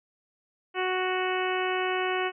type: harmonic tone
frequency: 370 Hz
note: F#4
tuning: in tune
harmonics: 1 / 2 / 3 / 4 / 5 / 6 / 7 / 8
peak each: -29 / -32 / -34 / -35 / -36 / -37 / -37 / -38 dBFS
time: 0.74-2.32 s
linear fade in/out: 50 ms
effects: none